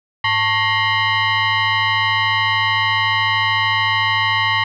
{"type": "tone with frequency modulation", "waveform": "sine", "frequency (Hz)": 103.8, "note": "G#2", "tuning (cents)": 0, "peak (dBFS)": -14, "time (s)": [0.24, 4.64], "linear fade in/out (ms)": 5, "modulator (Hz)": 997, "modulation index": 2.8, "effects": []}